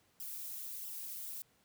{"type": "noise with flanger", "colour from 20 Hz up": "violet", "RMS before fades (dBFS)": -44, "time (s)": [0.2, 1.42], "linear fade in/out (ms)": 0, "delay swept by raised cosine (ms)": [0.45, 6.45], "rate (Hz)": 1.5, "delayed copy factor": -0.95, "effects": ["pink hiss -71 dBFS RMS until 1.64 s", "high-pass 80 Hz 12 dB/octave"]}